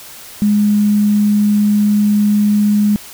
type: tone with quantisation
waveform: sine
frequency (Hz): 207.7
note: G#3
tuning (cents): 0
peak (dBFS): -9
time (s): 0.42-2.96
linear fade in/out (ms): 0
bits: 6
effects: white hiss -35 dBFS RMS until 3.13 s